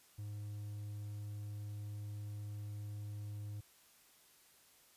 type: tone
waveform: triangle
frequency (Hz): 103.83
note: G#2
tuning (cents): 0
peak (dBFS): -40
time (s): 0.18-3.61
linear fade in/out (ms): 10
effects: white hiss -66 dBFS RMS until 4.96 s + resampled to 32000 Hz